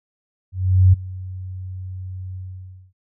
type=tone with ADSR envelope; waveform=sine; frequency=92.9 Hz; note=F#2; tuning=7 cents sharp; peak=-7 dBFS; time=0.52-2.93 s; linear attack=410 ms; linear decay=15 ms; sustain=-21 dB; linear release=580 ms; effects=none